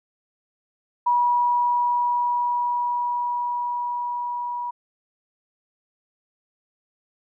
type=tone with level ramp; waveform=sine; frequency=968 Hz; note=B5; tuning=35 cents flat; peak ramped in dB=-16 to -26 dBFS; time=1.06-4.71 s; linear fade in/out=10 ms; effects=none